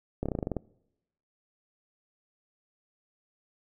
slowing click train, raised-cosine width 2 ms, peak -17 dBFS, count 10, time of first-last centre 0.23-0.567 s, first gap 27 ms, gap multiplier 1.08, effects noise-tail reverb RT60 0.9 s tail -24 dB re dry

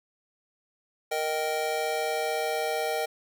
square chord, Eb major, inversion second, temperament just, 466.7 / 622.3 / 777.8 Hz, Bb4 / Eb5 / G5, +2 / 0 / -14 cents, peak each -32 dBFS, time 1.11-3.06 s, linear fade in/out 10 ms, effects none

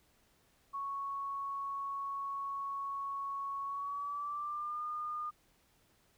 sine tone with pitch glide, 1108.7 to 1216 Hz, C#6 to D#6, 0 to -40 cents, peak -36 dBFS, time 0.73-5.31 s, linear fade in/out 20 ms, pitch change +160 cents, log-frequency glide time 3.65-4.84 s, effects pink hiss -70 dBFS RMS until 6.17 s

